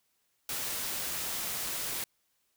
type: noise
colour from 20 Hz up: white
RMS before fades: -35 dBFS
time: 0.49-2.04 s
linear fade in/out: 2 ms
effects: white hiss -75 dBFS RMS until 2.56 s